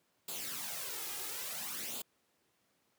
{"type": "noise with flanger", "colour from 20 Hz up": "white", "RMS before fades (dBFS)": -41, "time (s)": [0.28, 2.02], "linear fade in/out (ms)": 5, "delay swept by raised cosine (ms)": [0.26, 2.46], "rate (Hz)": 0.58, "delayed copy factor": 0.65, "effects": ["pink hiss -75 dBFS RMS until 2.98 s", "high-pass 150 Hz 12 dB/octave"]}